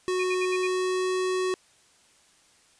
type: tone with pitch glide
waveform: square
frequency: 368 to 370.6 Hz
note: F#4 to F#4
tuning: -9 to +3 cents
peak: -25 dBFS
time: 0.08-1.54 s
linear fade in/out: 0 ms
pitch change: +12 cents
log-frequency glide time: 0.38-1.12 s
type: tone bursts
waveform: sine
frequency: 2464 Hz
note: D#7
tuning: 17 cents flat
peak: -29 dBFS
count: 5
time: 0.19-0.675 s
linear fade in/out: 10 ms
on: 49 ms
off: 60 ms
effects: white hiss -60 dBFS RMS until 2.79 s + resampled to 22050 Hz